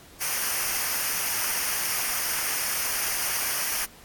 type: noise with comb filter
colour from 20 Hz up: white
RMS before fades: -27 dBFS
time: 0.2-3.86 s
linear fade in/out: 20 ms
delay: 0.26 ms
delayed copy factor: -0.65
effects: pink hiss -50 dBFS RMS until 4.04 s + AAC 64 kbps